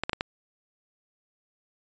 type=clicks; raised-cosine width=0.3 ms; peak=-11 dBFS; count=4; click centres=0.036 / 0.095 / 0.132 / 0.209 s; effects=resampled to 16000 Hz